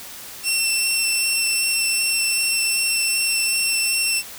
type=tone with vibrato; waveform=15% pulse; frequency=2700 Hz; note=E7; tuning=41 cents sharp; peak=-11 dBFS; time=0.43-4.23 s; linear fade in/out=50 ms; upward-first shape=sine; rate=2.6 Hz; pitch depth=9 cents each way; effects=white hiss -37 dBFS RMS until 4.38 s